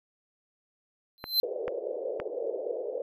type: tone with exponential growth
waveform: square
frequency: 4090 Hz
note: C8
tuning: 40 cents flat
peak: -19 dBFS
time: 1.18-1.4 s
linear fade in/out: 0 ms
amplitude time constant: 47 ms
type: clicks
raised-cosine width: 0.5 ms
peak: -20 dBFS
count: 3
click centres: 1.241 / 1.68 / 2.2 s
type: band-pass noise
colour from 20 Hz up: pink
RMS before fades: -34 dBFS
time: 1.43-3.02 s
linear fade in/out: 2 ms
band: 430 to 560 Hz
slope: 48 dB/octave
effects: none